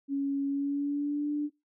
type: tone with pitch glide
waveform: sine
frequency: 278.1 to 294.6 Hz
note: C#4 to D4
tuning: +6 to +6 cents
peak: -27 dBFS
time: 0.08-1.5 s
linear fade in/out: 50 ms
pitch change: +100 cents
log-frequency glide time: 0.47-1.31 s
effects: noise-tail reverb RT60 0.2 s tail -21 dB re dry